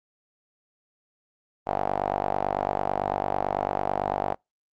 sawtooth tone with band-pass filter, 49 Hz, G1, in tune, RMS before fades -27 dBFS, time 1.66-4.35 s, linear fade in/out 20 ms, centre 740 Hz, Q 4.9, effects noise-tail reverb RT60 0.2 s tail -26 dB re dry + Opus 32 kbps

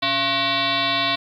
sine tone with frequency modulation, 2290 Hz, D7, 44 cents flat, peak -18 dBFS, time 0.02-1.16 s, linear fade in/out 10 ms, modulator 402 Hz, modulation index 4.6, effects 9-bit

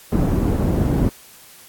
white low-pass noise, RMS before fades -18 dBFS, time 0.12-1.09 s, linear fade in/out 2 ms, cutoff 240 Hz, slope 12 dB/octave, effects white hiss -45 dBFS RMS until 1.68 s + AAC 64 kbps

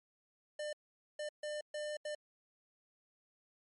square tone bursts at uneven times, 599 Hz, D5, 34 cents sharp, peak -39 dBFS, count 5, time 0.59-0.73 / 1.19-1.29 / 1.43-1.61 / 1.74-1.97 / 2.05-2.15 s, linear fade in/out 5 ms, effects MP3 48 kbps

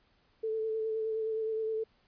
sine tone with vibrato, 440.8 Hz, A4, 3 cents sharp, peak -30 dBFS, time 0.43-1.84 s, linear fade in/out 10 ms, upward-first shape sine, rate 9.6 Hz, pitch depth 21 cents each way, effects pink hiss -69 dBFS RMS until 2.07 s + resampled to 11025 Hz

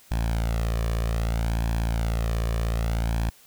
sawtooth tone with flanger, 56.5 Hz, A1, 47 cents sharp, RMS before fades -25 dBFS, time 0.11-3.3 s, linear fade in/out 5 ms, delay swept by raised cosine 1.2 to 1.71 ms, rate 0.63 Hz, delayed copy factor +0.65, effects white hiss -54 dBFS RMS until 3.46 s

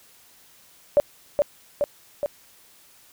sine tone with echo, 580 Hz, D5, 22 cents flat, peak -12 dBFS, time 0.97-1 s, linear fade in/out 0 ms, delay 420 ms, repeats 3, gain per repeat -3 dB, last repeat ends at 2.26 s, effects white hiss -54 dBFS RMS until 3.12 s

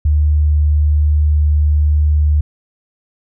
sine tone, 74.9 Hz, D2, 35 cents sharp, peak -9 dBFS, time 0.05-2.41 s, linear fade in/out 5 ms, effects none

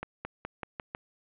accelerating click train, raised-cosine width 0.5 ms, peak -20 dBFS, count 6, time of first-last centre 0.03-0.949 s, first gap 220 ms, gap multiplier 0.91, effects resampled to 8000 Hz + 9-bit

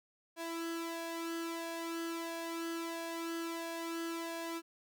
sawtooth tone with flanger, 332.6 Hz, E4, 16 cents sharp, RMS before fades -40 dBFS, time 0.36-4.62 s, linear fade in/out 50 ms, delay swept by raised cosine 1.8 to 2.37 ms, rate 1.5 Hz, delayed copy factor +0.65, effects none

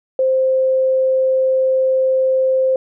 sine tone, 523.3 Hz, C5, in tune, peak -12 dBFS, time 0.19-2.76 s, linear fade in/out 2 ms, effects none

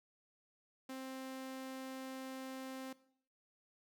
sawtooth tone, 263 Hz, C4, 9 cents sharp, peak -40 dBFS, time 0.89-2.93 s, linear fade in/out 5 ms, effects noise-tail reverb RT60 0.6 s tail -18 dB re dry

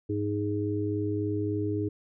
harmonic tone, 103.5 Hz, G#2, 5 cents flat, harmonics 1 / 3 / 4, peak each -31 / -30 / -32 dBFS, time 0.09-1.89 s, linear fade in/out 10 ms, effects none

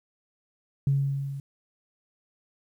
sine tone with level ramp, 138.59 Hz, C#3, in tune, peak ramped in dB -18 to -33 dBFS, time 0.87-1.4 s, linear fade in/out 2 ms, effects tanh soft clip ceiling -14 dBFS + 10-bit

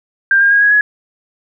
sine tone with pitch steps, 1589 / 1612.1 / 1635.6 / 1659.4 / 1683.5 Hz, G6 / G6 / G#6 / G#6 / G#6, +23 / +48 / -27 / -2 / +23 cents, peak -7 dBFS, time 0.31-0.81 s, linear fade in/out 2 ms, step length 100 ms, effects none

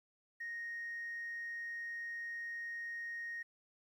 sine tone, 1864.7 Hz, A#6, in tune, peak -39 dBFS, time 0.4-3.43 s, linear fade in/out 10 ms, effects tanh soft clip ceiling -37 dBFS + 12-bit

